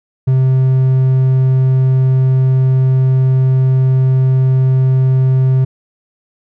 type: tone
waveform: triangle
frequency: 130.81 Hz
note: C3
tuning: in tune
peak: -6 dBFS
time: 0.27-5.65 s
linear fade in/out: 10 ms
effects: none